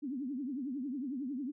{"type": "tone with vibrato", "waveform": "sine", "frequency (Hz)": 267.6, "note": "C4", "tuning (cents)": 39, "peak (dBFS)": -35, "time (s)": [0.02, 1.52], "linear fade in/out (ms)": 20, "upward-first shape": "triangle", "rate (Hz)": 11, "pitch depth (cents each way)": 230, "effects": []}